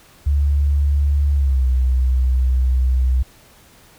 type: tone with pitch glide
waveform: sine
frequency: 71.5 to 63.7 Hz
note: D2 to C2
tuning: -46 to -46 cents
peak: -13 dBFS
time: 0.26-3.23 s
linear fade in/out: 10 ms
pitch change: -200 cents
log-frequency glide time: 1.33-1.65 s
effects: pink hiss -49 dBFS RMS until 3.98 s